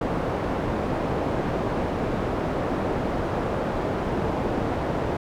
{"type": "low-pass noise", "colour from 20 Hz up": "white", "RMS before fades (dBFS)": -26, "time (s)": [0.01, 5.17], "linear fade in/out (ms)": 5, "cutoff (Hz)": 610, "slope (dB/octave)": 12, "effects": []}